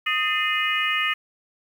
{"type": "harmonic tone with a mistuned harmonic", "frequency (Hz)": 415.3, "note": "G#4", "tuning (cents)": 0, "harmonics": [3, 4, 5, 6, 7], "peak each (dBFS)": [-27, -27, -27, -27, -27], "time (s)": [0.06, 1.14], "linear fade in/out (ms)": 10, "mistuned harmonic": 4, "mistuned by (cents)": 140, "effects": ["8-bit"]}